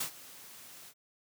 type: noise with ADSR envelope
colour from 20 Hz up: white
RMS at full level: -33 dBFS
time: 0-0.94 s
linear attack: 8 ms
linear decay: 94 ms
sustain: -18 dB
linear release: 61 ms
effects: high-pass 100 Hz 12 dB/octave